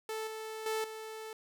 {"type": "tone with level steps", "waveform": "sawtooth", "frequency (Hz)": 438.9, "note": "A4", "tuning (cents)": -4, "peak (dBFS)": [-32, -36, -28, -38], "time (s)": [0.09, 1.33], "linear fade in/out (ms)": 2, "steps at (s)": [0.27, 0.66, 0.84], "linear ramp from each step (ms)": 2, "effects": []}